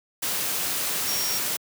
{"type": "tone in noise", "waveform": "sine", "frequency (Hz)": 5588, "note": "F8", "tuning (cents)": 0, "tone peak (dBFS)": -28, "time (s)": [1.07, 1.39], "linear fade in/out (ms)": 10, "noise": "white", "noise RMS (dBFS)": -27, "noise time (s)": [0.22, 1.57], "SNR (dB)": -4, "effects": ["high-pass 100 Hz 12 dB/octave"]}